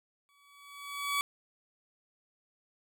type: tone with exponential growth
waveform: 20% pulse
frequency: 1138 Hz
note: C#6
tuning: 45 cents sharp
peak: -22 dBFS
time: 0.29-1.21 s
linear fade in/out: 0 ms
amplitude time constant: 200 ms
effects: none